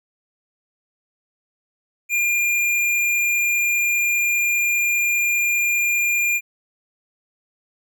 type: tone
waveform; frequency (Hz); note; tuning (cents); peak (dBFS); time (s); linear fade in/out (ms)
square; 2405; D7; +41; -18; 2.09-6.41; 50
effects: none